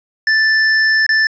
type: tone with dropouts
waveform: square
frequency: 1760 Hz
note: A6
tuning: in tune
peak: -11 dBFS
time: 0.27-1.27 s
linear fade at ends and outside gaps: 2 ms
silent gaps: 1.065-1.091 s
effects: resampled to 16000 Hz + 8-bit